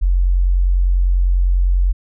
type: tone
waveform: sine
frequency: 45.04 Hz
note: F#1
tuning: 46 cents flat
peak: -11 dBFS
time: 0.01-1.93 s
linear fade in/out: 20 ms
effects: none